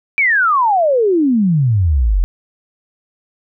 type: exponential sweep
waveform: sine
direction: down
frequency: 2368 to 40.55 Hz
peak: -10 dBFS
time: 0.18-2.24 s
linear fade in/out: 0 ms
effects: none